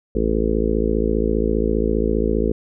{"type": "harmonic tone", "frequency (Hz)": 55, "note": "A1", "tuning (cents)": 0, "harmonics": [1, 2, 3, 4, 5, 6, 7, 8, 9], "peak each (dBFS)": [-22, -34, -29, -24, -28, -26, -25, -23, -28], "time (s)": [0.15, 2.52], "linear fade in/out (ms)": 5, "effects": []}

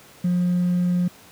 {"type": "tone with hard clipping", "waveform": "triangle", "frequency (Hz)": 177.9, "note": "F3", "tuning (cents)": 32, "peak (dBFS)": -17, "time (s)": [0.24, 1.08], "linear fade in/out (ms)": 5, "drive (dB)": 2, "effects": ["pink hiss -48 dBFS RMS until 1.31 s", "high-pass 100 Hz 12 dB/octave"]}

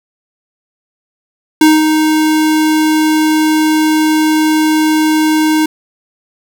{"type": "tone with ADSR envelope", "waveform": "square", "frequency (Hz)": 311.1, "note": "D#4", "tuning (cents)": 0, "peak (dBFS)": -3, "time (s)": [1.61, 5.66], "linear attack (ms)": 4, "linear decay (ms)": 200, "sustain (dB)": -6, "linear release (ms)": 5, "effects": ["7-bit"]}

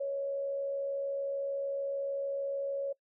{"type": "tone with frequency modulation", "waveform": "sine", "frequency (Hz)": 554.4, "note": "C#5", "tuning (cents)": 0, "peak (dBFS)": -31, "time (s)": [0, 2.93], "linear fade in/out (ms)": 10, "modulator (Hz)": 73.3, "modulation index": 0.24, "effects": ["noise-tail reverb RT60 0.1 s tail -22 dB re dry"]}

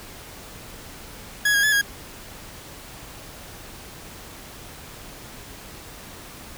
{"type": "tone with pitch steps", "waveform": "40% pulse", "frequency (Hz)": [1674, 1636, 1713, 1639], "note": ["G#6", "G#6", "A6", "G#6"], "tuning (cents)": [13, -26, -47, -23], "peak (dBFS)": -16, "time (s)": [1.45, 1.814], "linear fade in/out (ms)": 5, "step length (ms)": 91, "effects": ["pink hiss -41 dBFS RMS until 6.57 s"]}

